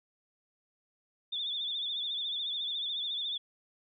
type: tone with vibrato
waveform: sine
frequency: 3520 Hz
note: A7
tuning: in tune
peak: -32 dBFS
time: 1.32-3.38 s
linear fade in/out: 10 ms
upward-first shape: triangle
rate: 14 Hz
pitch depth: 89 cents each way
effects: none